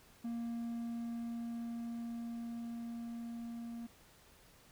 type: tone with level ramp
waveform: triangle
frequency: 233.4 Hz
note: A#3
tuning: 2 cents sharp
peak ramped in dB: -35 to -40 dBFS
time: 0.24-3.87 s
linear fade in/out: 10 ms
effects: pink hiss -63 dBFS RMS until 4.71 s